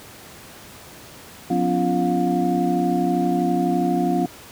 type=tone cluster; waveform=sine; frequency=179 / 250.4 / 282.7 / 345.7 / 713 Hz; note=F3 / B3 / C#4 / F4 / F5; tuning=+43 / +24 / +34 / -18 / +36 cents; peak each=-24 dBFS; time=1.5-4.26 s; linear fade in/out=5 ms; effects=pink hiss -42 dBFS RMS until 4.51 s + high-pass 80 Hz 12 dB/octave